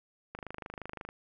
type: click train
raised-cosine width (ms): 0.5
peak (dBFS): -25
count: 20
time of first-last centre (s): 0.35-1.089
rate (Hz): 25.7
effects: none